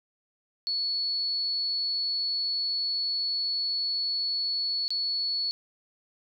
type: tone with dropouts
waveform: sine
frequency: 4408 Hz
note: C#8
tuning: 11 cents flat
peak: -26 dBFS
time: 0.67-5.51 s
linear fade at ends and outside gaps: 0 ms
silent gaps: 4.88-4.905 s
effects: none